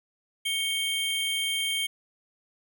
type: tone pair together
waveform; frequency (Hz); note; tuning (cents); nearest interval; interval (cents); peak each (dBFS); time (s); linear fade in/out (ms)
square; 2217 / 3165; C#7 / G7; 0 / +16; tritone; 616; -32 / -28; 0.45-1.87; 10
effects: none